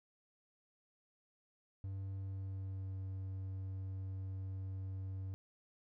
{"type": "tone with pitch glide", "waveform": "triangle", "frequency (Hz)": [96.8, 95.36], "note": ["G2", "G2"], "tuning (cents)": [-21, -47], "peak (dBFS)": -38, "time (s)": [1.84, 5.34], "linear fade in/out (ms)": 0, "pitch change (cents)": -26, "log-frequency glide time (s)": [2.13, 2.98], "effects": []}